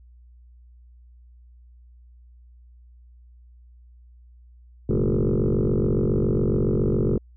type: tone with frequency modulation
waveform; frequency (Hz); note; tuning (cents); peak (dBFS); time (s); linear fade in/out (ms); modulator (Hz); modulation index
sine; 125.8; B2; +32; -17; 4.89-7.18; 5; 47.2; 6.8
effects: tanh soft clip ceiling -15 dBFS + added 60 Hz sine -47 dBFS peak until 7.36 s